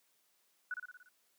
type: tone with echo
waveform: sine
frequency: 1477 Hz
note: F#6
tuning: 3 cents flat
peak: -35 dBFS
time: 0.71-0.74 s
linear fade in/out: 2 ms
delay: 58 ms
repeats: 6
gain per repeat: -4 dB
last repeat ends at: 1.088 s
effects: white hiss -74 dBFS RMS until 1.38 s + high-pass 200 Hz 12 dB/octave